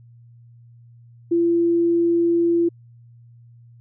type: tone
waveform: sine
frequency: 340 Hz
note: F4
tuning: 46 cents flat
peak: -15 dBFS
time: 1.31-2.69 s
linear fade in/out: 10 ms
effects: added 118 Hz sine -45 dBFS peak until 3.8 s